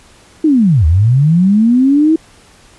sine linear two-way sweep, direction down then up, 326.4 to 73.42 to 326.4 Hz, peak -6 dBFS, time 0.44-2.16 s, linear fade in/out 5 ms, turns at 0.86 s, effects pink hiss -44 dBFS RMS until 2.78 s + resampled to 24000 Hz

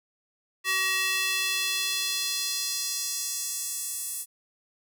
square tone with high-pass filter sweep, 379.3 Hz, F#4, 43 cents sharp, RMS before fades -29 dBFS, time 0.64-4.26 s, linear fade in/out 50 ms, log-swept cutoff 1900 to 9400 Hz, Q 1.5, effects none

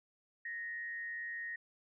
sine tone with frequency modulation, 1864.7 Hz, A#6, in tune, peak -39 dBFS, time 0.45-1.56 s, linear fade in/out 5 ms, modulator 127 Hz, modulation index 0.44, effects none

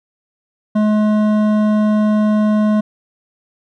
sine tone with hard clipping, 212.5 Hz, G#3, 40 cents sharp, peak -13 dBFS, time 0.75-2.81 s, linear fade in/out 10 ms, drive 11 dB, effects none

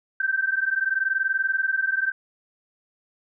sine tone pair together, 1547.3 / 1568 Hz, G6 / G6, -23 / 0 cents, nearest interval unison, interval 23 cents, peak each -24 dBFS, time 0.2-2.12 s, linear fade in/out 5 ms, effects none

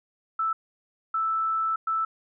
sine tone bursts at uneven times, 1318.5 Hz, E6, in tune, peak -23 dBFS, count 3, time 0.39-0.53 / 1.14-1.76 / 1.87-2.05 s, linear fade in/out 5 ms, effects none

